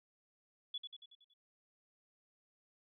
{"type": "tone with echo", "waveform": "sine", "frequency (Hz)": 3412, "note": "G#7", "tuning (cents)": 46, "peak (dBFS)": -38, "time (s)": [0.74, 0.78], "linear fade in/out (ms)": 5, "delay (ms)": 93, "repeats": 6, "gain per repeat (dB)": -5, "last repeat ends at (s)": 1.338, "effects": []}